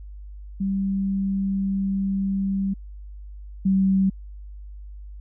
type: tone pair in turn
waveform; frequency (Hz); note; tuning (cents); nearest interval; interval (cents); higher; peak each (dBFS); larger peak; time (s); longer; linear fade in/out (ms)
sine; 194.8 / 191.9; G3 / G3; -11 / -37; unison; 26; first; -21 / -16; second; 0.6-2.74 / 3.65-4.1; first; 10
effects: added 50 Hz sine -36 dBFS peak until 5.2 s